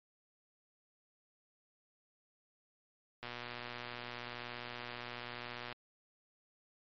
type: click train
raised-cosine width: 0.3 ms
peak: -27 dBFS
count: 303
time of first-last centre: 3.23-5.726 s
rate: 121 Hz
effects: MP3 32 kbps